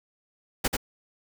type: noise with echo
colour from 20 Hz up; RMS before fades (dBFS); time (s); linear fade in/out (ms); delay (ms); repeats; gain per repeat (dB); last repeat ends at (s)
pink; -24; 0.64-0.68; 10; 88; 1; -3; 0.768
effects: none